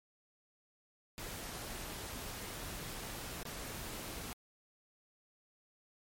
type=noise with dropouts; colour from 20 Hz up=pink; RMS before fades=-44 dBFS; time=1.18-4.33 s; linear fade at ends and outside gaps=0 ms; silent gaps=3.431-3.453 s; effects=MP3 64 kbps